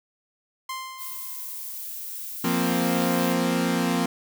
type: tone with exponential decay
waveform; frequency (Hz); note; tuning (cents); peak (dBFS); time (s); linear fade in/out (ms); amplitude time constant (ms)
sawtooth; 1046.5; C6; 0; -25; 0.69-1.84; 5; 250
type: noise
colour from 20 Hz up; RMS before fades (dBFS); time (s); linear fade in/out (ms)
violet; -35; 0.97-3.36; 50
type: chord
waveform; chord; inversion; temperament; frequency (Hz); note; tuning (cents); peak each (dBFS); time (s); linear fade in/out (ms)
sawtooth; F suspended fourth; none; equal; 174.61 / 233.1 / 261.6; F3 / Bb3 / C4; 0 / 0 / 0; -22; 2.44-4.06; 5
effects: none